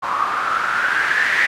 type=noise with low-pass filter sweep; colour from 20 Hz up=blue; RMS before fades=-19 dBFS; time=0.02-1.47 s; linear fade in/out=20 ms; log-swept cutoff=1100 to 1900 Hz; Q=8; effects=none